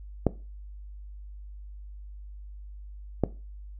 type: clicks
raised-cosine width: 2 ms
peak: -7 / -8 dBFS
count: 2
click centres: 0.267 / 3.237 s
effects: noise-tail reverb RT60 0.3 s tail -17 dB re dry + added 50 Hz sine -40 dBFS peak until 3.79 s